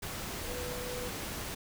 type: tone in noise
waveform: sine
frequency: 493.9 Hz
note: B4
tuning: in tune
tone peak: -40 dBFS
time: 0.47-1.09 s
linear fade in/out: 10 ms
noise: pink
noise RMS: -39 dBFS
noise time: 0.02-1.55 s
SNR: -4 dB
effects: none